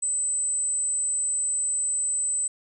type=tone; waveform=sine; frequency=8060 Hz; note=B8; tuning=34 cents sharp; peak=-23 dBFS; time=0.02-2.48 s; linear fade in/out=10 ms; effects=none